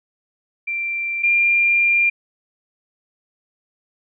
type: tone pair in turn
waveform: sine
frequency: 2359 / 2392 Hz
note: D7 / D7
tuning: +7 / +31 cents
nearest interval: unison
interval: 24 cents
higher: second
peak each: -21 / -13 dBFS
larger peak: second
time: 0.67-1.23 / 1.23-2.1 s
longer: second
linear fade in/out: 10 ms
effects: none